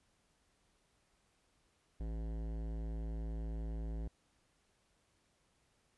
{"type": "tone with hard clipping", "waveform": "sine", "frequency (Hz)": 55, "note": "A1", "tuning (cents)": 0, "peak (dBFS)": -40, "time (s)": [2, 4.08], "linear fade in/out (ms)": 5, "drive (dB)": 17, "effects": ["pink hiss -75 dBFS RMS until 5.97 s", "resampled to 24000 Hz"]}